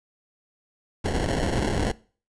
pink noise with sample-and-hold, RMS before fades -25 dBFS, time 1.04-1.92 s, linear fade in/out 10 ms, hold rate 1225 Hz, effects noise-tail reverb RT60 0.4 s tail -21 dB re dry + resampled to 22050 Hz

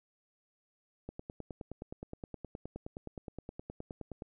click train, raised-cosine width 2 ms, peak -28 dBFS, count 31, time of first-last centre 1.09-4.222 s, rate 9.58 Hz, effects none

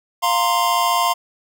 square chord, F suspended fourth, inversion none, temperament equal, 698.5 / 932.3 / 1046.5 Hz, F5 / Bb5 / C6, 0 / 0 / 0 cents, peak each -22 / -22 / -19 dBFS, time 0.22-1.14 s, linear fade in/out 20 ms, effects none

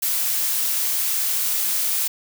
blue noise, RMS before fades -22 dBFS, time 0.02-2.08 s, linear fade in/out 10 ms, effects none

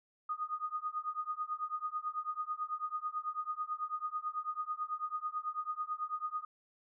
sine tone with tremolo, 1237 Hz, D#6, 10 cents flat, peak -31 dBFS, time 0.29-6.45 s, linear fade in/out 5 ms, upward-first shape triangle, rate 9.1 Hz, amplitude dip 100%, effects none

